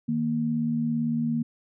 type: tone pair together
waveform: sine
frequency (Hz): 156.18 / 234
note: D#3 / A#3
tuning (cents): +7 / +7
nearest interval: perfect fifth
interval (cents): 700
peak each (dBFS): -30 / -24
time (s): 0.08-1.43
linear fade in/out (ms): 10
effects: none